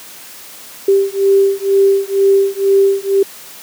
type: beating tone pair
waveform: sine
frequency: 391.8 / 393.9 Hz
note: G4 / G4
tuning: -1 / +8 cents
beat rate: 2.1 Hz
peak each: -12 dBFS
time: 0.88-3.23 s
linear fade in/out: 5 ms
effects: white hiss -35 dBFS RMS until 3.62 s + high-pass 150 Hz 12 dB/octave